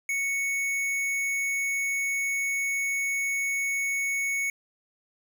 sine tone with tanh clipping, 2217 Hz, C#7, in tune, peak -27 dBFS, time 0.09-4.5 s, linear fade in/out 2 ms, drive 17 dB, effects none

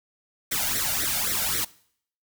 white noise with flanger, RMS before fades -26 dBFS, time 0.51-1.65 s, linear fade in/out 10 ms, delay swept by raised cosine 0.51 to 1.4 ms, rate 3.8 Hz, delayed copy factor +0.9, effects noise-tail reverb RT60 0.6 s tail -21 dB re dry

